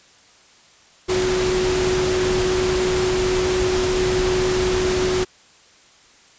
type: tone in noise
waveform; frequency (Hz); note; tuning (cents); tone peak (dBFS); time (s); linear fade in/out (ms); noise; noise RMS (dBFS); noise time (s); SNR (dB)
sine; 369; F#4; -5; -18; 1.08-5.25; 20; pink; -24; 1.08-5.25; +3
effects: white hiss -51 dBFS RMS until 6.38 s + resampled to 16000 Hz